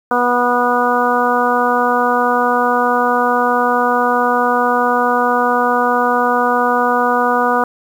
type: harmonic tone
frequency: 244.6 Hz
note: B3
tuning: 16 cents flat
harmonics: 1 / 2 / 3 / 4 / 5 / 6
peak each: -21 / -18 / -18 / -18 / -18 / -21 dBFS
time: 0.11-7.64 s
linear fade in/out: 2 ms
effects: 7-bit